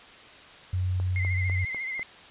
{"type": "tone", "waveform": "sine", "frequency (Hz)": 91.7, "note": "F#2", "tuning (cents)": -15, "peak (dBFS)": -24, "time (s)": [0.73, 1.65], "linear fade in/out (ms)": 5}
{"type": "click train", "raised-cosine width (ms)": 1, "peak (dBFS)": -27, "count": 5, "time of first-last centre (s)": [1, 1.995], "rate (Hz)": 4.02}
{"type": "tone with vibrato", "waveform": "sine", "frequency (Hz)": 2093, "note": "C7", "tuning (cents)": 0, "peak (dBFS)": -30, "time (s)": [1.16, 2.03], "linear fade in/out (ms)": 0, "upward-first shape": "sine", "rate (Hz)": 14, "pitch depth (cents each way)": 54}
{"effects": ["white hiss -48 dBFS RMS until 2.3 s", "resampled to 8000 Hz"]}